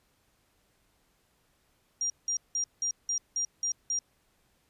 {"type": "tone bursts", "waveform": "sine", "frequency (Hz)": 5700, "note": "F8", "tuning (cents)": 34, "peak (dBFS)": -27, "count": 8, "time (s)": [2.01, 3.99], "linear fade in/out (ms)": 2, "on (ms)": 90, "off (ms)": 180, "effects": ["pink hiss -70 dBFS RMS until 4.69 s", "resampled to 32000 Hz"]}